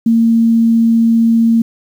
sine tone, 228.8 Hz, A#3, 32 cents flat, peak -7 dBFS, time 0.06-1.62 s, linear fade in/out 5 ms, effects 7-bit

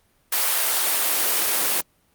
white noise with high-pass filter sweep, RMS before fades -21 dBFS, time 0.32-1.81 s, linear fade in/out 5 ms, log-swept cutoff 680 to 260 Hz, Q 0.89, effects pink hiss -63 dBFS RMS until 2.14 s + Opus 32 kbps

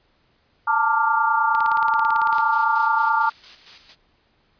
sine chord, Bb major seventh, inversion third, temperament equal with one note detuned, 880 / 909.5 / 1174.7 / 1396.9 Hz, A5 / Bb5 / D6 / F6, 0 / -43 / 0 / 0 cents, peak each -22 dBFS, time 0.67-3.3 s, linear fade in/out 10 ms
click train, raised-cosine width 0.2 ms, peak -17 dBFS, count 16, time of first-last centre 1.55-2.383 s, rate 18 Hz
blue noise with tremolo, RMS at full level -35 dBFS, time 2.3-3.96 s, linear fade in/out 50 ms, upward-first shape square, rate 4.4 Hz, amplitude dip 55%
effects pink hiss -63 dBFS RMS until 4.59 s + resampled to 11025 Hz

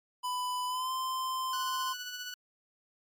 square tone with pitch glide, 997 to 1037.5 Hz, B5 to C6, +16 to -15 cents, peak -32 dBFS, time 0.23-1.94 s, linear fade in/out 20 ms, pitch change +69 cents, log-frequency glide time 0.67-0.91 s
15% pulse tone with tremolo, 1480 Hz, F#6, in tune, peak -30 dBFS, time 1.53-2.34 s, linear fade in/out 2 ms, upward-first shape sine, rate 15 Hz, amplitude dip 40%
effects MP3 96 kbps

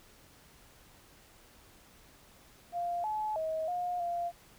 sine tone with pitch steps, 697 / 857 / 636 / 713 / 693 Hz, F5 / A5 / D#5 / F5 / F5, -4 / -46 / +38 / +36 / -14 cents, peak -31 dBFS, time 2.72-4.32 s, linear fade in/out 50 ms, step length 320 ms, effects pink hiss -59 dBFS RMS until 4.58 s

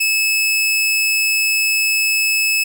sawtooth tone, 2600 Hz, E7, 24 cents flat, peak -11 dBFS, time 0-2.64 s, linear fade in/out 10 ms, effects none

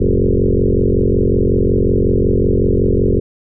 sine tone with frequency modulation, 171.4 Hz, F3, 32 cents flat, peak -10 dBFS, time 0-3.2 s, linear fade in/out 10 ms, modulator 45.4 Hz, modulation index 6.2, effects none

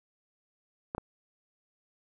clicks, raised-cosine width 1 ms, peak -19 dBFS, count 2, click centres 0.949 / 0.981 s, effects none

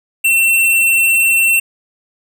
square tone, 2703 Hz, E7, 43 cents sharp, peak -10 dBFS, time 0.24-1.6 s, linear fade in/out 10 ms, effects none

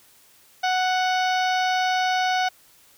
harmonic tone, 740 Hz, F#5, in tune, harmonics 1 / 2 / 3 / 4 / 5 / 6 / 7 / 8, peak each -21 / -27 / -31 / -33 / -35 / -37 / -38 / -39 dBFS, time 0.63-2.49 s, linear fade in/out 10 ms, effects white hiss -55 dBFS RMS until 2.97 s

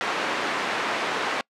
white band-pass noise, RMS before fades -27 dBFS, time 0.01-1.41 s, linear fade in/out 0 ms, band 290 to 1900 Hz, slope 12 dB/octave, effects noise-tail reverb RT60 0.1 s tail -26 dB re dry + low-pass 9000 Hz 12 dB/octave

